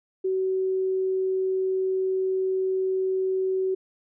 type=tone; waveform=sine; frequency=377.6 Hz; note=F#4; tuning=35 cents sharp; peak=-22 dBFS; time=0.24-3.75 s; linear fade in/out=10 ms; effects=none